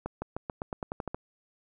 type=accelerating click train; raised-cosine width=1 ms; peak=-19 dBFS; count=11; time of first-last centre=0.06-1.145 s; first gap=160 ms; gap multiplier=0.91; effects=none